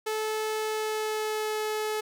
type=tone with pitch glide; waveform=sawtooth; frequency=434 to 429.5 Hz; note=A4 to A4; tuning=-24 to -42 cents; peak=-24 dBFS; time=0.06-2.01 s; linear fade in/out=10 ms; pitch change=-18 cents; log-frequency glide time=0.58-1.62 s; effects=none